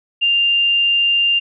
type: tone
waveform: sine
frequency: 2794 Hz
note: F7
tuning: in tune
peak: -12 dBFS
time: 0.21-1.4 s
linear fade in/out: 20 ms
effects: none

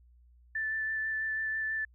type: tone with vibrato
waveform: sine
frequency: 1760 Hz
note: A6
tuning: in tune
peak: -30 dBFS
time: 0.55-1.85 s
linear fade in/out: 5 ms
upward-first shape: sine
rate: 6.1 Hz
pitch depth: 11 cents each way
effects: added 60 Hz sine -57 dBFS peak until 1.94 s

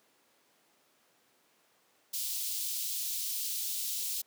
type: high-pass noise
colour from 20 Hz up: white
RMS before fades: -35 dBFS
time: 2.13-4.22 s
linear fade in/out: 10 ms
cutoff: 3300 Hz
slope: 24 dB/octave
effects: pink hiss -68 dBFS RMS until 4.26 s + high-pass 300 Hz 12 dB/octave

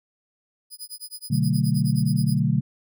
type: tone with tremolo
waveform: 15% pulse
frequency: 4978 Hz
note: D#8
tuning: in tune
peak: -26 dBFS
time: 0.7-2.4 s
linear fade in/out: 50 ms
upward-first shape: sine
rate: 9.5 Hz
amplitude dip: 100%
type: chord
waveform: sine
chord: B minor seventh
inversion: none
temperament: equal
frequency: 123.47 / 146.83 / 185 / 220 Hz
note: B2 / D3 / F#3 / A3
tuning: 0 / 0 / 0 / 0 cents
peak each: -24 / -22 / -25 / -26 dBFS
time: 1.3-2.61 s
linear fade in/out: 10 ms
effects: none

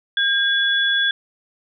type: tone pair together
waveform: sine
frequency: 1610 / 3406 Hz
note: G6 / G#7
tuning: +46 / +43 cents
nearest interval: octave + minor second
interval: 1297 cents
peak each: -18 / -19 dBFS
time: 0.17-1.11 s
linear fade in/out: 2 ms
effects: none

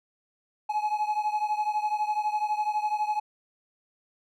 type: beating tone pair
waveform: triangle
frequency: 843 / 855 Hz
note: G#5 / A5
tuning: +26 / -50 cents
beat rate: 12 Hz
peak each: -25 / -28 dBFS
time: 0.69-3.2 s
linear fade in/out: 10 ms
effects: none

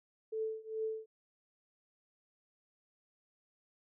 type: tone with tremolo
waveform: sine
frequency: 440 Hz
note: A4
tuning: in tune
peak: -32 dBFS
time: 0.32-1.06 s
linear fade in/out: 10 ms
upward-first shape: triangle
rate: 2.4 Hz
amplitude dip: 95%
effects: none

